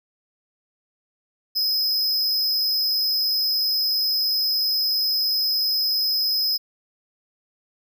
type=tone with amplitude modulation; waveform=square; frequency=5090 Hz; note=D#8; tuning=39 cents sharp; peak=-17 dBFS; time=1.55-6.58 s; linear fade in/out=20 ms; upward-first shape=sine; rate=217 Hz; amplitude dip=65%; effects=none